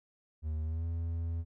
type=tone with pitch glide; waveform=triangle; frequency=77.78 to 83.36 Hz; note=D#2 to E2; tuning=0 to +20 cents; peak=-30 dBFS; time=0.42-1.45 s; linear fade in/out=50 ms; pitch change=+120 cents; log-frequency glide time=0.61-0.85 s; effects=none